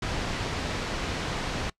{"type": "low-pass noise", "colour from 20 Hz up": "pink", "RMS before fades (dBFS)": -31, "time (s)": [0.02, 1.7], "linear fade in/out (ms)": 5, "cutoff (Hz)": 5100, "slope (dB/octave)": 12, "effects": ["noise-tail reverb RT60 0.1 s tail -22 dB re dry", "low-pass 9000 Hz 12 dB/octave"]}